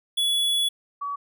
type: tone pair in turn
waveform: square / sine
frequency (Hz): 3400 / 1136.7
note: G#7 / C#6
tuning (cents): +40 / +43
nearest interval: octave + perfect fifth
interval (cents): 1897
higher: first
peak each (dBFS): -21 / -27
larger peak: first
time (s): 0.17-0.69 / 1.01-1.16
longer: first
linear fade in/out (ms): 10
effects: none